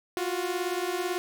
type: beating tone pair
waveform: sawtooth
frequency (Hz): 349.2 / 367.2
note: F4 / F#4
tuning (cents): 0 / -13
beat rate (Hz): 18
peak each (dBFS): -27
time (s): 0.17-1.18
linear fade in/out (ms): 0
effects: none